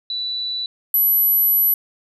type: tone pair in turn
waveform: sine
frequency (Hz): 3962 / 11804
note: B7 / F#9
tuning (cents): +5 / -5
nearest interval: octave + perfect fifth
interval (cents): 1890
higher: second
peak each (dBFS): -22 / -13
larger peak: second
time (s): 0.1-0.66 / 0.94-1.74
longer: second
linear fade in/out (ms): 2
effects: none